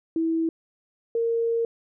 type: tone pair in turn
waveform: sine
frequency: 326.4 / 461.6 Hz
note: E4 / A#4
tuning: -17 / -17 cents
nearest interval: tritone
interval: 600 cents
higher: second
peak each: -21 dBFS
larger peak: neither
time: 0.16-0.49 / 1.15-1.65 s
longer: second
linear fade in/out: 2 ms
effects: none